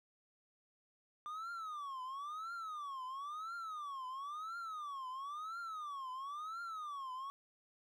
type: tone with vibrato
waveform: triangle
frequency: 1189 Hz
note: D6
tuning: 21 cents sharp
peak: -40 dBFS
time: 1.26-7.3 s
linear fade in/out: 0 ms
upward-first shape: triangle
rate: 0.98 Hz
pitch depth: 290 cents each way
effects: none